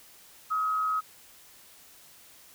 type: tone with frequency modulation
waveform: sine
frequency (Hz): 1272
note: D#6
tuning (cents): +38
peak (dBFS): -25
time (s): 0.5-1.01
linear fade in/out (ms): 20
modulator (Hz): 110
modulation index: 0.29
effects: white hiss -54 dBFS RMS until 2.54 s